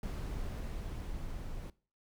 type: noise with level ramp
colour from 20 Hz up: brown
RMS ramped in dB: -37 to -42 dBFS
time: 0.03-1.7 s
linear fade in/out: 2 ms
effects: noise-tail reverb RT60 0.4 s tail -21 dB re dry